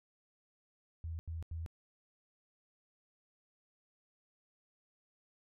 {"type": "tone bursts", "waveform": "sine", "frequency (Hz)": 82, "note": "E2", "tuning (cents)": -9, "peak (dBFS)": -38, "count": 3, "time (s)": [1.04, 1.662], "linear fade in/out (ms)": 0, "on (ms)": 150, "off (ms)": 86, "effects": []}